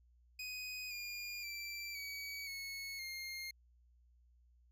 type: tone with pitch steps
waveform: 25% pulse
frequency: 2500 / 2420 / 2343 / 2269 / 2197 / 2127 Hz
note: D#7 / D#7 / D7 / C#7 / C#7 / C7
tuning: +8 / -49 / -5 / +40 / -16 / +28 cents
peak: -39 dBFS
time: 0.39-3.51 s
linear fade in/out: 5 ms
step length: 520 ms
effects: added 60 Hz sine -65 dBFS peak until 4.71 s